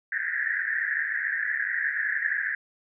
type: band-pass noise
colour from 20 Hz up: white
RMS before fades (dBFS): -28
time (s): 0.12-2.55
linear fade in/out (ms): 5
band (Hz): 1600 to 1900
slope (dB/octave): 96
effects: none